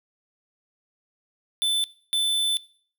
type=tone bursts at uneven times; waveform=square; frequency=3520 Hz; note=A7; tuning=in tune; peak=-21 dBFS; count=2; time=1.62-1.84 / 2.13-2.57 s; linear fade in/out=0 ms; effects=noise-tail reverb RT60 0.5 s tail -22 dB re dry